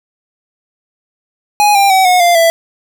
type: tone with pitch steps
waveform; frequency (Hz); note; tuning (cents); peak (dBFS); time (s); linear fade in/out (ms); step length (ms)
square; 830.6 / 794.5 / 759.9 / 726.8 / 695.2 / 665; G#5 / G5 / F#5 / F#5 / F5 / E5; 0 / +23 / +46 / -31 / -8 / +15; -7; 1.6-2.5; 0; 150
effects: none